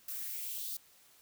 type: noise with high-pass filter sweep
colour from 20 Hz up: violet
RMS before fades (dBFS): -40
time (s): 0.08-0.77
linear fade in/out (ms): 5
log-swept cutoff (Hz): 1300 to 4200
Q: 2.6
effects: white hiss -63 dBFS RMS until 1.21 s